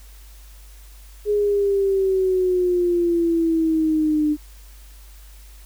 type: exponential sweep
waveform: sine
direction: down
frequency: 418.7 to 298.2 Hz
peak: -16 dBFS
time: 1.25-4.37 s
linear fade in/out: 50 ms
effects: added 50 Hz sine -41 dBFS peak until 5.65 s + white hiss -51 dBFS RMS until 5.65 s